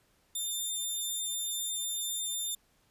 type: tone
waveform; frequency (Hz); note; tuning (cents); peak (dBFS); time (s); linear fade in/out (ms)
10% pulse; 3598; A7; +38; -24; 0.35-2.55; 5
effects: pink hiss -69 dBFS RMS until 2.9 s + resampled to 32000 Hz